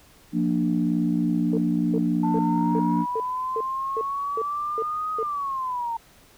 sine chord, Bb major, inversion second, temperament equal with one note detuned, 174.61 / 233.1 / 296.4 Hz, F3 / Bb3 / D4, 0 / 0 / +16 cents, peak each -24 dBFS, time 0.32-3.06 s, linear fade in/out 50 ms
sine tone bursts, 447.2 Hz, A4, 28 cents sharp, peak -24 dBFS, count 10, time 1.53-5.23 s, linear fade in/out 2 ms, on 46 ms, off 360 ms
sine exponential two-way sweep, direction up then down, 883 to 1258 to 908 Hz, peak -25 dBFS, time 2.23-5.97 s, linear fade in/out 5 ms, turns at 5.13 s
effects tanh soft clip ceiling -11 dBFS + pink hiss -54 dBFS RMS until 6.37 s

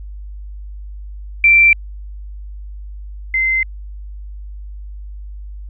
sine tone pair in turn, 2349 / 2072 Hz, D7 / C7, 0 / -17 cents, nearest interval major second, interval 217 cents, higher first, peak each -6 / -13 dBFS, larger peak first, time 1.44-1.73 / 3.34-3.63 s, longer neither, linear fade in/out 2 ms, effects added 50 Hz sine -28 dBFS peak until 5.69 s

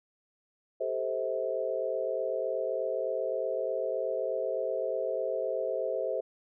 sine chord, A minor seventh, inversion third, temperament equal with one note detuned, 392 / 440 / 523.3 / 643.1 Hz, G4 / A4 / C5 / E5, 0 / 0 / 0 / -43 cents, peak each -37 / -36 / -32 / -34 dBFS, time 0.8-6.21 s, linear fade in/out 10 ms, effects none

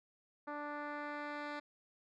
10% pulse tone with low-pass filter sweep, 293.7 Hz, D4, in tune, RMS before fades -43 dBFS, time 0.47-1.6 s, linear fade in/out 10 ms, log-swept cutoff 1300 to 3200 Hz, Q 1.2, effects none

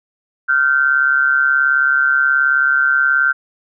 sine tone pair together, 1396.9 / 1535.6 Hz, F6 / G6, 0 / -36 cents, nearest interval major second, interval 164 cents, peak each -14 dBFS, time 0.48-3.33 s, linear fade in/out 20 ms, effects none

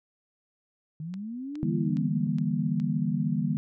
sine linear two-way sweep, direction up then down, 149.5 to 347.9 to 186 Hz, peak -33 dBFS, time 1-2.27 s, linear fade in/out 2 ms, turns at 1.76 s
click train, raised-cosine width 0.2 ms, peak -30 dBFS, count 5, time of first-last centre 1.14-2.8 s, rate 2.41 Hz
sine chord, E half-diminished seventh, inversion third, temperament just, 148.33 / 164.81 / 197.78 / 237.3 Hz, D3 / E3 / G3 / Bb3, +18 / 0 / +16 / +31 cents, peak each -30 dBFS, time 1.63-3.57 s, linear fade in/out 0 ms
effects none

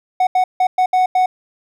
triangle tone bursts at uneven times, 740 Hz, F#5, in tune, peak -9 dBFS, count 6, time 0.2-0.27 / 0.35-0.44 / 0.6-0.67 / 0.78-0.86 / 0.93-1.06 / 1.15-1.26 s, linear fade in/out 5 ms, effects none

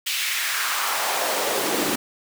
pink noise with high-pass filter sweep, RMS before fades -24 dBFS, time 0.06-1.96 s, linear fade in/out 10 ms, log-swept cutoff 2900 to 250 Hz, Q 1.8, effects none

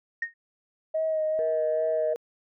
sine tone with exponential decay, 1853 Hz, A#6, 11 cents flat, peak -22 dBFS, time 0.22-0.34 s, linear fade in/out 5 ms, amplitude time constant 24 ms
sine tone with vibrato, 630 Hz, D#5, 21 cents sharp, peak -23 dBFS, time 0.94-2.14 s, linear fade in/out 10 ms, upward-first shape sine, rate 2.4 Hz, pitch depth 23 cents each way
sine tone, 473.7 Hz, A#4, 28 cents sharp, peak -28 dBFS, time 1.39-2.16 s, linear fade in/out 0 ms
effects tanh soft clip ceiling -17 dBFS

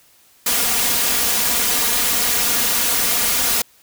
white noise with comb filter, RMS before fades -18 dBFS, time 0.46-3.62 s, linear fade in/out 5 ms, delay 4.2 ms, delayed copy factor +0.7, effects white hiss -53 dBFS RMS until 3.82 s

